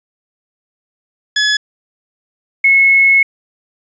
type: tone pair in turn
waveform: 20% pulse / sine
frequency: 1700 / 2185 Hz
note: G#6 / C#7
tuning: +40 / -26 cents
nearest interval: major third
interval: 434 cents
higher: second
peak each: -6 dBFS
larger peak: neither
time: 1.36-1.57 / 2.64-3.23 s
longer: second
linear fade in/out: 5 ms
effects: resampled to 16000 Hz + 8-bit